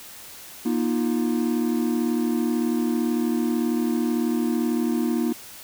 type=chord; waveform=triangle; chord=Bb suspended fourth; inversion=none; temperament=equal with one note detuned; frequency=238.1 / 311.1 / 349.2 Hz; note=Bb3 / Eb4 / F4; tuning=+37 / 0 / 0 cents; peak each=-21 / -24 / -26 dBFS; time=0.65-5.33 s; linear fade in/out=10 ms; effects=white hiss -42 dBFS RMS until 5.63 s